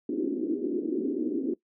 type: band-pass noise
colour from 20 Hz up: pink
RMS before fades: -29 dBFS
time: 0.09-1.54 s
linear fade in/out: 5 ms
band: 260 to 380 Hz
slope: 48 dB/octave
effects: noise-tail reverb RT60 0.1 s tail -18 dB re dry